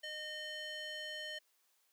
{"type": "tone with band-pass filter", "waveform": "square", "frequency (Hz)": 612, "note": "D#5", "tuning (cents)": -29, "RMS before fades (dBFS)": -44, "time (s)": [0.03, 1.39], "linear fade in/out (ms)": 10, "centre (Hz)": 2800, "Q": 1.8, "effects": ["white hiss -75 dBFS RMS until 1.92 s", "high-pass 400 Hz 12 dB/octave"]}